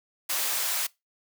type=noise with high-pass filter sweep; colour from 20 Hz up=white; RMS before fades=-28 dBFS; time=0.29-0.87 s; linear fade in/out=10 ms; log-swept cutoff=490 to 840 Hz; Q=0.79; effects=noise-tail reverb RT60 0.2 s tail -22 dB re dry